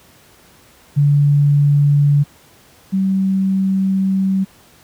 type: tone pair in turn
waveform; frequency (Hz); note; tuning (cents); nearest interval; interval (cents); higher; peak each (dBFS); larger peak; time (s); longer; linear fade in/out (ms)
sine; 144.1 / 191.77; D3 / G3; -33 / -38; perfect fourth; 495; second; -9 / -13; first; 0.96-2.24 / 2.92-4.45; second; 20
effects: pink hiss -48 dBFS RMS until 4.83 s + high-pass 60 Hz 12 dB/octave